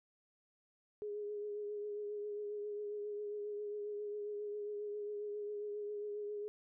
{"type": "tone with vibrato", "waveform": "sine", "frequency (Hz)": 415.3, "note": "G#4", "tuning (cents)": 0, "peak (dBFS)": -39, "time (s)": [1.02, 6.48], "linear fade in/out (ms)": 0, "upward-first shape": "triangle", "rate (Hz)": 7.4, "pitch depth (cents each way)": 29, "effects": []}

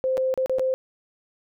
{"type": "tone with dropouts", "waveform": "sine", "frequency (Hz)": 521, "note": "C5", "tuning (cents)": -7, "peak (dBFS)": -20, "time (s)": [0.04, 0.74], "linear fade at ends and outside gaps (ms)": 0, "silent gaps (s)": [[0.171, 0.178], [0.34, 0.376], [0.46, 0.496], [0.585, 0.595]], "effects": []}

